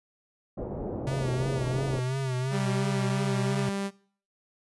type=low-pass noise; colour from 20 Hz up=white; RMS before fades=-34 dBFS; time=0.57-2 s; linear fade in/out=10 ms; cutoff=580 Hz; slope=24 dB/octave
type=tone with vibrato; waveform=square; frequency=130.81 Hz; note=C3; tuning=in tune; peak=-28 dBFS; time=1.07-3.69 s; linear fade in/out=0 ms; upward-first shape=sine; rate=2.9 Hz; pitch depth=67 cents each way
type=tone with pitch glide; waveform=sawtooth; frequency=196 to 197.71 Hz; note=G3 to G3; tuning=0 to +15 cents; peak=-25 dBFS; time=2.5-3.91 s; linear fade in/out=50 ms; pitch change=+15 cents; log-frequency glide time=3.15-3.64 s
effects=noise-tail reverb RT60 0.5 s tail -21 dB re dry + resampled to 24000 Hz